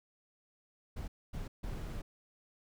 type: noise bursts at uneven times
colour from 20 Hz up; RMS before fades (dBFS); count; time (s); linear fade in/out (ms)
brown; -40; 3; 0.96-1.08 / 1.33-1.48 / 1.63-2.02; 10
effects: none